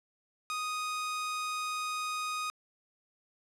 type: tone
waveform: sawtooth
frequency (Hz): 1244.5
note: D#6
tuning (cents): 0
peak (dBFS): -29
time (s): 0.5-2.5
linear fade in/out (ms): 0
effects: low-pass 10000 Hz 12 dB/octave + 10-bit